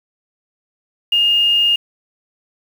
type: tone with quantisation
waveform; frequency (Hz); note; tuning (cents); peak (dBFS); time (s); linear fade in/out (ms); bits
sine; 2834; F7; +25; -11; 1.12-1.76; 5; 6
effects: none